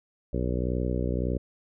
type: harmonic tone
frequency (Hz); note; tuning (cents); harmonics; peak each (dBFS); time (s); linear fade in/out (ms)
61.74; B1; 0; 1 / 2 / 3 / 4 / 5 / 6 / 7 / 8 / 9; -29 / -32 / -34 / -35 / -36 / -37 / -37 / -38 / -39; 0.33-1.38; 5
effects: none